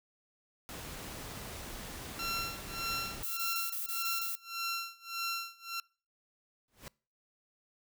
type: noise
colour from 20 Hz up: pink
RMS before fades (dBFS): -44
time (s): 0.69-3.23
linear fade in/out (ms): 0
type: tone with tremolo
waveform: 15% pulse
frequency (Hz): 1361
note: F6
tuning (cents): -45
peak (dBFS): -26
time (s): 2.19-5.8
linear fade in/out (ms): 2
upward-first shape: sine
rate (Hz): 1.7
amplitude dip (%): 95
type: noise bursts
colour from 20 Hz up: violet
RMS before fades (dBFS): -37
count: 7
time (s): 3.23-4.354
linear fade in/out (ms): 2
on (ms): 140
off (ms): 24
type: noise with exponential growth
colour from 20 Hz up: pink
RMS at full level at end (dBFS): -43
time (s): 6.68-6.88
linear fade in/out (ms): 1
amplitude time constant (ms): 42
effects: noise-tail reverb RT60 0.4 s tail -25 dB re dry